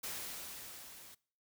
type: noise with level ramp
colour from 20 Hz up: white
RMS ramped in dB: -41 to -55 dBFS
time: 0.03-1.15 s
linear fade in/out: 10 ms
effects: noise-tail reverb RT60 0.5 s tail -23 dB re dry